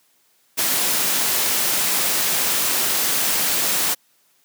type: noise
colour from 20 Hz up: white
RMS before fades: -20 dBFS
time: 0.57-3.95 s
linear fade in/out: 20 ms
effects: white hiss -61 dBFS RMS until 4.44 s + high-pass 150 Hz 12 dB/octave